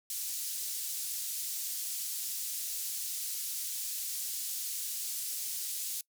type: band-pass noise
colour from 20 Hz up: white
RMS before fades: -37 dBFS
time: 0.1-6.01 s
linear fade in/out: 2 ms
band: 5000 to 15000 Hz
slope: 12 dB/octave
effects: noise-tail reverb RT60 0.1 s tail -23 dB re dry